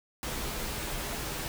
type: noise with comb filter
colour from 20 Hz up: pink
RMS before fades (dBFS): -35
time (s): 0.23-1.48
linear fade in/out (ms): 0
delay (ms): 11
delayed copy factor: -0.5
effects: none

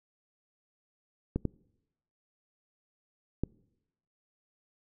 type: clicks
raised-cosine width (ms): 3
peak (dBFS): -16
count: 3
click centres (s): 1.36 / 1.453 / 3.436
effects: noise-tail reverb RT60 0.9 s tail -25 dB re dry

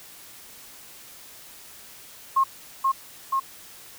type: tone with echo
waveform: sine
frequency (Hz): 1075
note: C6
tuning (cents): +47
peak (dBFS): -16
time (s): 2.36-2.44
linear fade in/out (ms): 10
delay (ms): 480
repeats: 2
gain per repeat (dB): -2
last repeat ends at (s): 3.4
effects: white hiss -46 dBFS RMS until 3.98 s

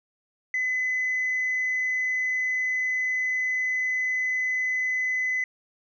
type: tone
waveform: sine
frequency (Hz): 2018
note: B6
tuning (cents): +37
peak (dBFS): -22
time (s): 0.54-5.44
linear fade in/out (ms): 2
effects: tanh soft clip ceiling -20 dBFS

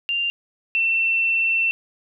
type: tone pair in turn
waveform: sine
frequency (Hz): 2787 / 2691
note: F7 / E7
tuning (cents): -4 / +35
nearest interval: minor second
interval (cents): 61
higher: first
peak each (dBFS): -20 / -17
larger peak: second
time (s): 0.09-0.3 / 0.75-1.71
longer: second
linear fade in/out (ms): 0
effects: none

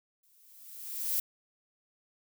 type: noise with exponential growth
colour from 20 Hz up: violet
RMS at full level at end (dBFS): -28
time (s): 0.23-1.2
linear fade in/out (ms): 5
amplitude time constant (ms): 210
effects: none

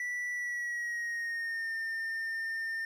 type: tone with pitch glide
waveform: triangle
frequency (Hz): 1961 to 1808.7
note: B6 to A6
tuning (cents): -13 to +47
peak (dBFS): -31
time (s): 0-2.85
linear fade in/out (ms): 2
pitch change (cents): -140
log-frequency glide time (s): 0.33-1.75
effects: none

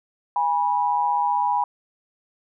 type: tone pair together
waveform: sine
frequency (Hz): 821.6 / 977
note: G#5 / B5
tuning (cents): -19 / -19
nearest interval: minor third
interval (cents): 300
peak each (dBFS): -22 / -21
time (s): 0.36-1.64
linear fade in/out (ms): 2
effects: none

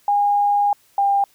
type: tone pair in turn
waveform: sine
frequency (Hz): 816 / 799.2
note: G#5 / G5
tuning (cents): -31 / +33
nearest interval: unison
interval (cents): 36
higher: first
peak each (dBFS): -14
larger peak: neither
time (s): 0.08-0.73 / 0.98-1.24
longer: first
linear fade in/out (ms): 2
effects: white hiss -57 dBFS RMS until 1.34 s

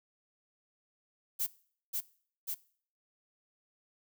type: noise with echo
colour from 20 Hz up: violet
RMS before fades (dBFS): -32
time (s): 1.39-1.47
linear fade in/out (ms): 20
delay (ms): 540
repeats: 2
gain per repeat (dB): -2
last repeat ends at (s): 2.55
effects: noise-tail reverb RT60 0.5 s tail -20 dB re dry

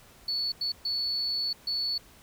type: tone bursts at uneven times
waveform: triangle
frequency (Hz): 4435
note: C#8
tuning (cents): 0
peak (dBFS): -24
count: 4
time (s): 0.28-0.52 / 0.61-0.72 / 0.85-1.53 / 1.67-1.98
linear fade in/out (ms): 5
effects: tanh soft clip ceiling -25 dBFS + pink hiss -55 dBFS RMS until 2.22 s

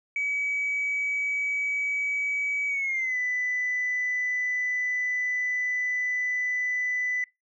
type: tone with pitch glide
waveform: sine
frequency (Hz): 2277 to 1993.7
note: C#7 to B6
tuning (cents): +46 to +16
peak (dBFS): -24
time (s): 0.16-7.24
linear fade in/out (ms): 2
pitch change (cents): -230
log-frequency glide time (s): 2.68-3.17
effects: noise-tail reverb RT60 0.2 s tail -23 dB re dry + tanh soft clip ceiling -21 dBFS

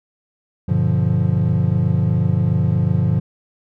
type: chord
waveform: triangle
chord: G dominant seventh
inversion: none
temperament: equal with one note detuned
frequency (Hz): 98 / 120.86 / 146.83 / 174.61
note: G2 / B2 / D3 / F3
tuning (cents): 0 / -37 / 0 / 0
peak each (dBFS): -18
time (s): 0.68-3.2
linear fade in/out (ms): 10
effects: none

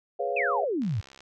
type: chord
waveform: sine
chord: C# dominant seventh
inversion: second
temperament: equal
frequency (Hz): 415.3 / 493.9 / 554.4 / 698.5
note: G#4 / B4 / C#5 / E#5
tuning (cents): 0 / 0 / 0 / 0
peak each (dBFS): -33 / -32 / -31 / -31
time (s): 0.19-0.65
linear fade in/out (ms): 10
type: exponential sweep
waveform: sine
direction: down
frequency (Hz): 2695 to 90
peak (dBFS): -25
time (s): 0.36-1.01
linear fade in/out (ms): 10
type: click train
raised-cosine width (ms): 0.2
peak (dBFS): -31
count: 27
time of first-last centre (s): 0.82-1.206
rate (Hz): 67.4
effects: none

